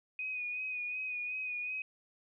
sine tone with vibrato, 2489 Hz, D#7, in tune, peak -35 dBFS, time 0.19-1.82 s, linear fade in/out 2 ms, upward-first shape sine, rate 2.7 Hz, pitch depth 32 cents each way, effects none

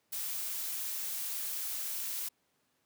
blue noise, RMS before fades -37 dBFS, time 0.12-2.29 s, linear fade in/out 10 ms, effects pink hiss -75 dBFS RMS until 2.85 s + high-pass 150 Hz 12 dB/octave

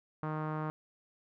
sawtooth tone with low-pass filter, 154.7 Hz, D#3, 10 cents flat, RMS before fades -36 dBFS, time 0.23-0.7 s, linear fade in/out 0 ms, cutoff 1200 Hz, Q 2.7, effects none

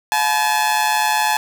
sawtooth tone with amplitude modulation, 856 Hz, A5, 48 cents flat, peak -8 dBFS, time 0.12-1.37 s, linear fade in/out 0 ms, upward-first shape sine, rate 140 Hz, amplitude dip 75%, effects none

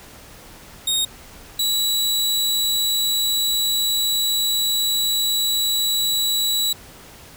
sawtooth tone pair in turn, 3722 / 3916 Hz, A#7 / B7, -3 / -15 cents, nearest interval minor second, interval 88 cents, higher second, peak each -15 dBFS, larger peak neither, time 0.87-1.05 / 1.59-6.73 s, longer second, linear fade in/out 5 ms, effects pink hiss -43 dBFS RMS until 7.36 s

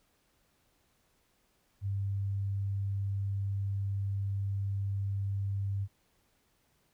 sine tone, 98.9 Hz, G2, 16 cents sharp, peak -30 dBFS, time 1.81-5.88 s, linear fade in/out 50 ms, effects pink hiss -72 dBFS RMS until 6.93 s

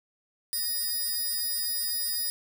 10% pulse tone pair together, 1864.7 / 4948 Hz, A#6 / D#8, 0 / -10 cents, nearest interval octave + perfect fourth, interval 1690 cents, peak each -33 / -21 dBFS, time 0.53-2.3 s, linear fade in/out 0 ms, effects none

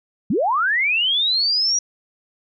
sine linear sweep, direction up, 157.1 to 5800 Hz, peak -16 dBFS, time 0.3-1.79 s, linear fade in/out 5 ms, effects none

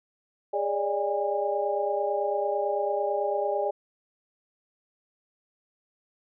sine tone cluster, 409.8 / 575 / 604 / 813 Hz, G#4 / D5 / D5 / G#5, -23 / -37 / +48 / -37 cents, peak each -30 dBFS, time 0.53-3.71 s, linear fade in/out 10 ms, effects none

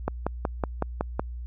click train, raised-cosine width 1 ms, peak -11 dBFS, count 7, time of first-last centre 0.08-1.195 s, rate 5.38 Hz, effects added 60 Hz sine -33 dBFS peak until 1.46 s

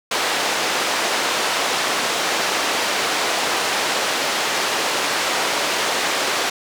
pink band-pass noise, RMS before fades -21 dBFS, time 0.11-6.5 s, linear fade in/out 5 ms, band 500 to 6500 Hz, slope 12 dB/octave, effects none

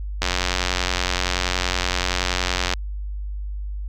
click train, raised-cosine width 0.2 ms, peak -3 dBFS, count 229, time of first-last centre 0.22-2.737 s, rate 90.6 Hz, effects added 50 Hz sine -26 dBFS peak until 3.88 s

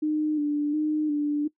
sine tone with vibrato, 299.7 Hz, D4, 35 cents sharp, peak -22 dBFS, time 0.02-1.48 s, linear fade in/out 10 ms, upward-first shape square, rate 1.4 Hz, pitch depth 33 cents each way, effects noise-tail reverb RT60 0.1 s tail -20 dB re dry

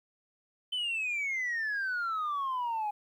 sine exponential sweep, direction down, 3074 to 821 Hz, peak -28 dBFS, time 0.72-2.91 s, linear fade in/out 10 ms, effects tanh soft clip ceiling -28 dBFS + 11-bit

